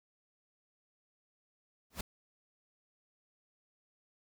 pink noise with exponential growth, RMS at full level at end -34 dBFS, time 1.9-2.01 s, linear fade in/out 5 ms, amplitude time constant 22 ms, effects none

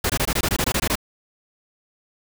pink noise bursts, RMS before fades -21 dBFS, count 12, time 0.04-0.955 s, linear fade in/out 5 ms, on 57 ms, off 21 ms, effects none

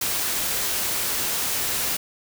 white noise, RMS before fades -25 dBFS, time 0.01-1.97 s, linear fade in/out 5 ms, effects none

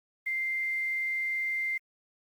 sine tone with quantisation, 2093 Hz, C7, in tune, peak -28 dBFS, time 0.26-1.78 s, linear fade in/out 10 ms, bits 9, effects Opus 32 kbps

